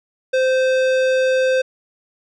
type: tone with tanh clipping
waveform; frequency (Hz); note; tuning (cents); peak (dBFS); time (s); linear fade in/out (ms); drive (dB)
sine; 519; C5; -14; -16; 0.33-1.62; 10; 17
effects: none